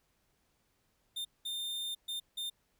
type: tone bursts at uneven times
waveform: 45% pulse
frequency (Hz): 3618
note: A7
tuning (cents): +48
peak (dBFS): -36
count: 4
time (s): 1.16-1.25 / 1.45-1.95 / 2.08-2.2 / 2.37-2.5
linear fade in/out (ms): 10
effects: pink hiss -75 dBFS RMS until 2.79 s